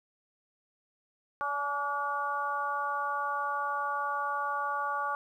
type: harmonic tone with a mistuned harmonic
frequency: 287.2 Hz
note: D4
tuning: 39 cents flat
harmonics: 2 / 3 / 4 / 5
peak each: -41 / -35 / -32 / -36 dBFS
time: 1.41-5.15 s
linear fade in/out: 0 ms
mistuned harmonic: 3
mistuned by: -24 cents
effects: 11-bit